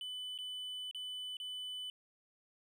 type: tone with dropouts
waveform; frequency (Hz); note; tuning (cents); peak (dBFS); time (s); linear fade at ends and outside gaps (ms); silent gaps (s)
triangle; 3000; F#7; +23; -39; 0.01-1.9; 1; 0.378-0.387 / 0.912-0.947 / 1.369-1.4
effects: none